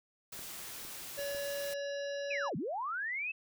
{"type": "noise", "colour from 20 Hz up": "white", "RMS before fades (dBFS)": -45, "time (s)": [0.32, 1.74], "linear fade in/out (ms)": 5}
{"type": "clicks", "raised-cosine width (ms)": 2, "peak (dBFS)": -39, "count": 4, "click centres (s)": [0.392, 0.85, 1.192, 1.348]}
{"type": "harmonic tone", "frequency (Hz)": 566, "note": "C#5", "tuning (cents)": 36, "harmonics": [1, 3, 5, 7, 9, 10], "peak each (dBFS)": [-36, -45, -51, -51, -54, -54], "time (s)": [1.17, 2.5], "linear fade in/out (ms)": 20}
{"type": "linear two-way sweep", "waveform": "sine", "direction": "down then up", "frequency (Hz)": [2659, 130, 2659], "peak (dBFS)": -34, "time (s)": [2.3, 3.32], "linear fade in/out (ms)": 10, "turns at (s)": 2.56}
{"effects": []}